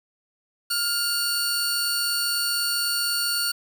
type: tone pair together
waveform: sawtooth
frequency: 1406 / 4464 Hz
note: F6 / C#8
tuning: +11 / +11 cents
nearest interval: octave + minor sixth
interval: 2000 cents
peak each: -24 / -21 dBFS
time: 0.7-3.52 s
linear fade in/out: 10 ms
effects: 8-bit